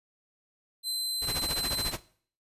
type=tone; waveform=sawtooth; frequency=4073 Hz; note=C8; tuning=47 cents flat; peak=-27 dBFS; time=0.83-1.93 s; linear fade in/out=50 ms
type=noise with tremolo; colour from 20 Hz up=pink; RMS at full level=-31 dBFS; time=1.21-2 s; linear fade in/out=50 ms; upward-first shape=triangle; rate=14 Hz; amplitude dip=95%
effects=noise-tail reverb RT60 0.5 s tail -18 dB re dry + resampled to 32000 Hz